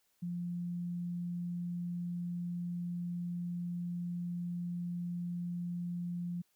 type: tone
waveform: sine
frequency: 174.61 Hz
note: F3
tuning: in tune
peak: -35 dBFS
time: 0.22-6.42 s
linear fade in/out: 10 ms
effects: white hiss -75 dBFS RMS until 6.55 s